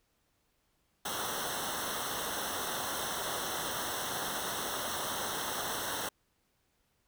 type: noise with comb filter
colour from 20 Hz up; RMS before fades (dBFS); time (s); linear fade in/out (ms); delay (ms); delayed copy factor
pink; -36; 1.05-6.09; 5; 0.42; -0.95
effects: pink hiss -75 dBFS RMS until 7.07 s